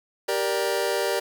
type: chord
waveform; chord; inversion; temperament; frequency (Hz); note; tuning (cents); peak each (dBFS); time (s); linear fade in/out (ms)
sawtooth; G minor; none; just; 392 / 470.4 / 588; G4 / Bb4 / D5; 0 / +16 / +2; -23; 0.28-1.2; 10
effects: 8-bit